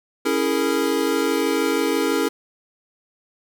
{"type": "chord", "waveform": "square", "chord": "A# half-diminished seventh", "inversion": "first", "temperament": "equal with one note detuned", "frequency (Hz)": [277.2, 329.6, 415.3, 461.3], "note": ["C#4", "E4", "G#4", "A#4"], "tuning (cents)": [0, 0, 0, -18], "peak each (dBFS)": -25, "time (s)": [0.25, 2.29], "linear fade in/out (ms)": 10, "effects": []}